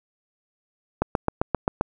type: click train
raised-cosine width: 1 ms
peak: -6 dBFS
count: 7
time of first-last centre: 1.02-1.811 s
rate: 7.59 Hz
effects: none